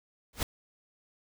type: noise with exponential growth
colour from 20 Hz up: pink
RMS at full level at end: -25 dBFS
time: 0.33-0.43 s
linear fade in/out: 2 ms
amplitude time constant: 21 ms
effects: none